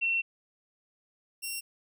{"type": "tone pair in turn", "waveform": ["sine", "10% pulse"], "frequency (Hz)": [2712, 2739], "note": ["E7", "F7"], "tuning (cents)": [49, -34], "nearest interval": "unison", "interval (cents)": 17, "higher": "second", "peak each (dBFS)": -25, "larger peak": "neither", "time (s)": [[0.01, 0.22], [1.42, 1.61]], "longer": "first", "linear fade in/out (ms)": 20, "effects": []}